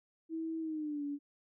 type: tone with pitch glide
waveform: sine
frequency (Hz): 324 to 287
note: E4 to D4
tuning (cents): -30 to -40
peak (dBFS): -35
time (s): 0.29-1.19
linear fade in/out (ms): 50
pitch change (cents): -210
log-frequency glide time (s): 0.6-1.04
effects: none

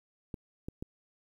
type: clicks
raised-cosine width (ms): 3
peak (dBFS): -25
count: 3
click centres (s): 0.342 / 0.685 / 0.825
effects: 10-bit

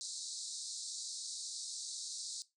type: band-pass noise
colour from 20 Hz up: pink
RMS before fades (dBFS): -44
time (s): 0.01-2.42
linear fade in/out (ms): 0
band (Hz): 3900 to 9000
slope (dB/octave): 96
effects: noise-tail reverb RT60 0.2 s tail -17 dB re dry

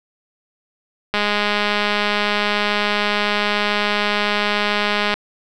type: click train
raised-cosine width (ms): 0.3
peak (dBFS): -3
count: 829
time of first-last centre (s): 1.14-5.14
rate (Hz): 207
effects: none

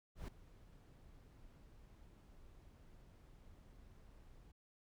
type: noise with ADSR envelope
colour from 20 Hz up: brown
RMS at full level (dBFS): -43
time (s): 0.15-4.52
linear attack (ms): 130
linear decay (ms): 5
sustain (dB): -18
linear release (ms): 10
effects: none

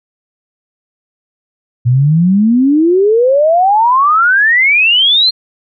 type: exponential sweep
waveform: sine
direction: up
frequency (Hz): 117.3 to 4244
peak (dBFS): -6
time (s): 1.85-5.31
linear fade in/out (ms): 20
effects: none

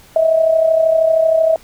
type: tone with amplitude modulation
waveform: sine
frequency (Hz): 646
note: E5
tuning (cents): -35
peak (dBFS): -7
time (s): 0.16-1.56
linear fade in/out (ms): 2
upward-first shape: sine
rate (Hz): 32.9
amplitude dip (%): 60
effects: pink hiss -45 dBFS RMS until 1.63 s

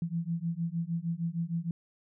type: beating tone pair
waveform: sine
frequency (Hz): 164.81 / 171.31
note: E3 / F3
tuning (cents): 0 / -33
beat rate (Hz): 6.5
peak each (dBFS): -33 / -33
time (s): 0.02-1.71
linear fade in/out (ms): 2
effects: none

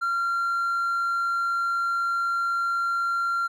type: tone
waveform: triangle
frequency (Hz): 1378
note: F6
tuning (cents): -24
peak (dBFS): -20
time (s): 0.01-3.48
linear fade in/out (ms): 20
effects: tanh soft clip ceiling -17 dBFS

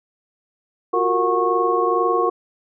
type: tone cluster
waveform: sine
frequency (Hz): 353 / 375.1 / 463.3 / 728 / 1097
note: F4 / F#4 / A#4 / F#5 / C#6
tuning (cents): +19 / +24 / -11 / -28 / -18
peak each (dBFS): -23 / -25 / -21 / -25 / -20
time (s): 0.93-2.3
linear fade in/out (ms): 10
effects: none

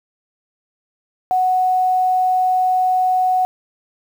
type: tone with quantisation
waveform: sine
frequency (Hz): 740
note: F#5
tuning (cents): 0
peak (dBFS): -13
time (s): 1.31-3.45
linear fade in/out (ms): 0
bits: 7
effects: none

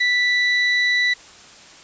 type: tone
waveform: 35% pulse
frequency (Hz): 1972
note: B6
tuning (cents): -3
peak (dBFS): -14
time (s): 0-1.14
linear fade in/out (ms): 10
effects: white hiss -44 dBFS RMS until 1.83 s + resampled to 16000 Hz

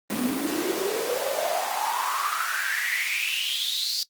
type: noise with high-pass filter sweep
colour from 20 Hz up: pink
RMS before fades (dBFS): -27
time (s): 0.1-4.03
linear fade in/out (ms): 0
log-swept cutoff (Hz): 220 to 4700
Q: 8.7
effects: noise-tail reverb RT60 0.1 s tail -18 dB re dry + Opus 32 kbps

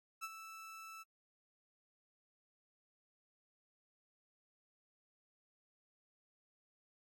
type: tone with ADSR envelope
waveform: 30% pulse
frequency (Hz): 1318.5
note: E6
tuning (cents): 0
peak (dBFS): -37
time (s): 0.21-1.04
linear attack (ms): 29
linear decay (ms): 41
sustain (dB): -10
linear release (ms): 24
effects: AAC 64 kbps

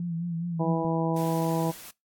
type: tone with vibrato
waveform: sine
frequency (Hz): 169.6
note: E3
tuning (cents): +50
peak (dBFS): -28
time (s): 0-0.85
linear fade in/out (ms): 2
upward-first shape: sine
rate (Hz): 4.8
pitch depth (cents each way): 51
type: harmonic tone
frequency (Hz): 163.8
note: E3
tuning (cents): -11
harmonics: 1 / 2 / 3 / 4 / 5 / 6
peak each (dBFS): -27 / -30 / -32 / -33 / -34 / -35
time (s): 0.59-1.72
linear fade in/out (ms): 20
type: noise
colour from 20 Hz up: white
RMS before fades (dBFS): -44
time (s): 1.16-1.91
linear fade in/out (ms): 5
effects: noise-tail reverb RT60 0.2 s tail -24 dB re dry + AAC 64 kbps

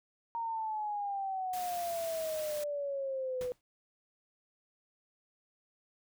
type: exponential sweep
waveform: sine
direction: down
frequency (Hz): 932.3 to 493.9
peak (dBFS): -33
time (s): 0.35-3.52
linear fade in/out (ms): 0
type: noise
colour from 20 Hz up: white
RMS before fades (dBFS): -45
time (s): 1.53-2.64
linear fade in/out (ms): 5
type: noise with exponential decay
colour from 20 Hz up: pink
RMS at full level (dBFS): -43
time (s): 3.41-3.61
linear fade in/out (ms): 1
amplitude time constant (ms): 43
effects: none

